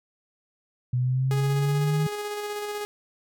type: exponential sweep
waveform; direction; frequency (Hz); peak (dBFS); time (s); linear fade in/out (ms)
sine; up; 123.47 to 155.56; -21; 0.93-2.07; 5
type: tone with tremolo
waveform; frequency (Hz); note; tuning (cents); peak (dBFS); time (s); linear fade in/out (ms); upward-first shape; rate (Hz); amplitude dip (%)
sawtooth; 415.3; G#4; 0; -25; 1.31-2.85; 0; square; 16; 25
effects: none